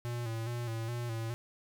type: tone with vibrato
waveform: square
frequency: 116.54 Hz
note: A#2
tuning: in tune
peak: -35 dBFS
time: 0.05-1.34 s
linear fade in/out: 0 ms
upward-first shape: square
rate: 2.4 Hz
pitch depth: 49 cents each way
effects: none